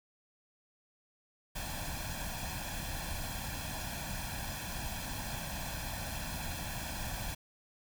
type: noise with comb filter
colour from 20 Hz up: pink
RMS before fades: -39 dBFS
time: 1.55-7.35 s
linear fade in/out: 10 ms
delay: 1.2 ms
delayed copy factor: +0.75
effects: none